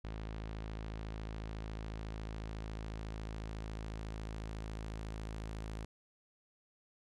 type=tone with low-pass filter sweep; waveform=sawtooth; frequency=54 Hz; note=A1; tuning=32 cents flat; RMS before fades=-43 dBFS; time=0.04-5.85 s; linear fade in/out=5 ms; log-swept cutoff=4100 to 8500 Hz; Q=0.84; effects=none